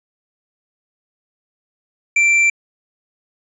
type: tone with hard clipping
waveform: sine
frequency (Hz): 2349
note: D7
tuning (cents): 0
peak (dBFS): -12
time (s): 2.16-2.5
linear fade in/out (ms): 5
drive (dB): 5
effects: resampled to 22050 Hz